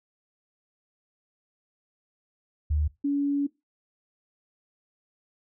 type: tone pair in turn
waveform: sine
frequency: 75.3 / 283.7 Hz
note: D2 / C#4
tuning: +44 / +40 cents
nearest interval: octave + major seventh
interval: 2296 cents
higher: second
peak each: -22 dBFS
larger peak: neither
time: 2.7-2.88 / 3.04-3.47 s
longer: second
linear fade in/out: 10 ms
effects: noise-tail reverb RT60 0.2 s tail -19 dB re dry